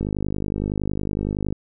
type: click train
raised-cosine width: 3 ms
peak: -12 dBFS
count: 78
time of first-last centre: 0.01-1.526 s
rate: 50.8 Hz
effects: none